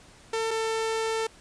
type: tone pair in turn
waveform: sawtooth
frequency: 448.7 / 446.4 Hz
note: A4 / A4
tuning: +34 / +25 cents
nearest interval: unison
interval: 9 cents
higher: first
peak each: -22 dBFS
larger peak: neither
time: 0.33-0.51 / 0.51-1.27 s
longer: second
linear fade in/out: 5 ms
effects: pink hiss -53 dBFS RMS until 1.4 s + resampled to 22050 Hz